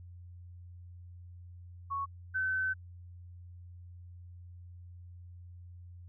sine tone pair in turn, 1108 / 1526.9 Hz, C#6 / G6, -1 / -46 cents, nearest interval tritone, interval 555 cents, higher second, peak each -32 / -29 dBFS, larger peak second, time 1.9-2.06 / 2.34-2.74 s, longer second, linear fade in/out 20 ms, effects added 88 Hz sine -47 dBFS peak until 6.08 s

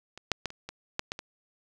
clicks, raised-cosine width 0.2 ms, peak -26 / -7 / -13 / -26 / -21 / -11 / -15 / -21 dBFS, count 8, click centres 0.176 / 0.317 / 0.457 / 0.504 / 0.69 / 0.994 / 1.119 / 1.191 s, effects none

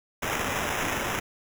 blue noise with sample-and-hold, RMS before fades -29 dBFS, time 0.22-1.2 s, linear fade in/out 10 ms, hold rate 4410 Hz, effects none

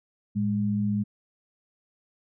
sine tone pair together, 110.03 / 205.2 Hz, A2 / G#3, 0 / -21 cents, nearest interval major seventh, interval 1079 cents, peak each -29 / -24 dBFS, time 0.35-1.04 s, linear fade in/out 20 ms, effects none

